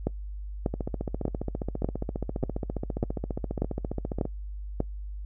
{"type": "two click trains", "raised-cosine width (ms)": 2, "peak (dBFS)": [-12, -17], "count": [9, 53], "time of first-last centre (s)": [[0.07, 4.804], [0.74, 4.254]], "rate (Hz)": [1.69, 14.8], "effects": ["noise-tail reverb RT60 0.1 s tail -23 dB re dry", "added 50 Hz sine -34 dBFS peak until 5.25 s"]}